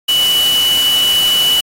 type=tone in noise; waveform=sine; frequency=2960 Hz; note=F#7; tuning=in tune; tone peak=-10 dBFS; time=0.08-1.61 s; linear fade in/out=10 ms; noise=white; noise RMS=-21 dBFS; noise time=0.08-1.61 s; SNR=+8 dB; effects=AAC 48 kbps